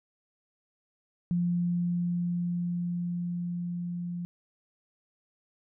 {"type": "tone with level ramp", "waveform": "sine", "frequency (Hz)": 174.61, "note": "F3", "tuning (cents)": 0, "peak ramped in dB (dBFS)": [-24, -32], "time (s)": [1.31, 4.25], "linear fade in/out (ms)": 0, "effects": []}